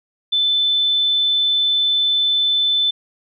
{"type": "tone", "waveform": "sine", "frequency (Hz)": 3520, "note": "A7", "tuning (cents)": 0, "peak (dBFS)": -14, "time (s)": [0.32, 2.91], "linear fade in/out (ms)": 10, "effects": []}